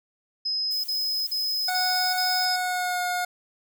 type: tone bursts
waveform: sine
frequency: 5080 Hz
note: D#8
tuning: 35 cents sharp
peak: -24 dBFS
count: 5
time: 0.45-2.564 s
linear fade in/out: 10 ms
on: 390 ms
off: 41 ms
type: noise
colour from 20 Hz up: violet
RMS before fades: -39 dBFS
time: 0.71-2.45 s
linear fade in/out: 0 ms
type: tone with pitch glide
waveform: 25% pulse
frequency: 736 to 718.8 Hz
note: F#5 to F5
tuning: -9 to +50 cents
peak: -21 dBFS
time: 1.68-3.25 s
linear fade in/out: 5 ms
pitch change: -41 cents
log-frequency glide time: 2.44-3.02 s
effects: none